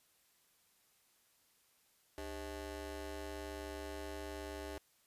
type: ring-modulated tone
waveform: 20% pulse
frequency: 233.1 Hz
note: A#3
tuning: in tune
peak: -35 dBFS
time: 2.18-4.78 s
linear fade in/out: 0 ms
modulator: 166 Hz
effects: white hiss -72 dBFS RMS until 5.06 s + resampled to 32000 Hz